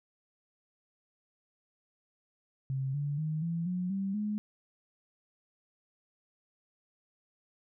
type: tone with pitch steps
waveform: sine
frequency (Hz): 133.8 / 144.23 / 155.48 / 167.61 / 180.68 / 194.77 / 210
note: C3 / D3 / D#3 / E3 / F#3 / G3 / G#3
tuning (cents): +39 / -31 / -1 / +29 / -41 / -11 / +19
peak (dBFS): -30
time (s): 2.7-4.38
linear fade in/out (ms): 0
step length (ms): 240
effects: none